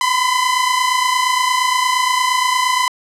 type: tone pair together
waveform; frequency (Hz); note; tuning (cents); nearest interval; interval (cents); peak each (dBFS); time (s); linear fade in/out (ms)
sawtooth; 995.4 / 1024; B5 / C6; +13 / -38; unison; 49; -13; 0.01-2.88; 2
effects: low-pass 10000 Hz 12 dB/octave